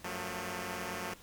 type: tone cluster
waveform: 5% pulse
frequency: 94.3 / 179.5 / 222.9 Hz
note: F#2 / F3 / A3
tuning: +33 / +48 / +23 cents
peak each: -33 / -29 / -30 dBFS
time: 0.04-1.14 s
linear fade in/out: 5 ms
effects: pink hiss -56 dBFS RMS until 1.22 s